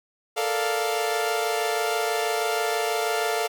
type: chord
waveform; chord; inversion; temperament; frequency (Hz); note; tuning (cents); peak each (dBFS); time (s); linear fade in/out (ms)
sawtooth; Bb major seventh; third; equal; 440 / 466.2 / 587.3 / 698.5; A4 / Bb4 / D5 / F5; 0 / 0 / 0 / 0; -23 / -29 / -29 / -23; 0.36-3.48; 20
effects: none